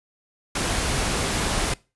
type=noise; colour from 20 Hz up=pink; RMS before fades=-24 dBFS; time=0.55-1.74 s; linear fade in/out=5 ms; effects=noise-tail reverb RT60 0.3 s tail -23 dB re dry + resampled to 24000 Hz